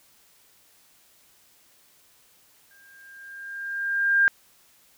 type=tone with exponential growth; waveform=sine; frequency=1601 Hz; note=G6; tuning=36 cents sharp; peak=-14 dBFS; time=2.71-4.28 s; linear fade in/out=0 ms; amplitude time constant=340 ms; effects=white hiss -59 dBFS RMS until 4.97 s